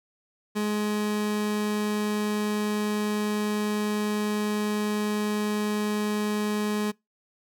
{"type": "tone", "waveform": "30% pulse", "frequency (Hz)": 210, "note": "G#3", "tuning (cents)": 19, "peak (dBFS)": -22, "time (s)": [0.55, 6.92], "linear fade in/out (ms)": 20, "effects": ["noise-tail reverb RT60 0.2 s tail -25 dB re dry"]}